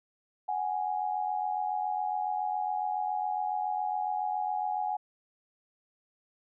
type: tone pair together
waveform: sine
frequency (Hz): 742.8 / 830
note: F#5 / G#5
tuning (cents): +7 / -1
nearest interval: major second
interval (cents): 192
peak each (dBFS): -32 / -31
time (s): 0.48-4.97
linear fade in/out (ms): 10
effects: none